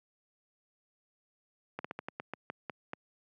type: slowing click train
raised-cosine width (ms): 0.5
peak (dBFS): -22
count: 10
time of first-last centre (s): 1.79-2.934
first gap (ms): 55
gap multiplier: 1.2
effects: high-pass 150 Hz 12 dB/octave